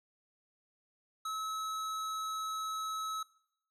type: tone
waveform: square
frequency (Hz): 1292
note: E6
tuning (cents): -35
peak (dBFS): -36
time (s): 1.25-3.23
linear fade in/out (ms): 5
effects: noise-tail reverb RT60 0.7 s tail -20 dB re dry + low-pass 11000 Hz 12 dB/octave